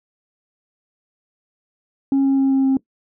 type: tone with pitch steps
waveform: sine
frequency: 273.2 / 271.6 / 270.1 / 268.5 / 267 Hz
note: C#4 / C#4 / C#4 / C4 / C4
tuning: -25 / -35 / -45 / +45 / +35 cents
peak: -11 dBFS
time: 2.12-2.77 s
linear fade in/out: 2 ms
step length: 130 ms
effects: noise-tail reverb RT60 0.1 s tail -20 dB re dry + tanh soft clip ceiling -12 dBFS